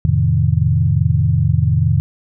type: chord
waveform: sine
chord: F dominant seventh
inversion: none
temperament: equal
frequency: 87.31 / 110 / 130.81 / 155.56 Hz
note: F2 / A2 / C3 / Eb3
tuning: 0 / 0 / 0 / 0 cents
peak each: -17 dBFS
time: 0.05-2 s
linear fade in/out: 0 ms
effects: none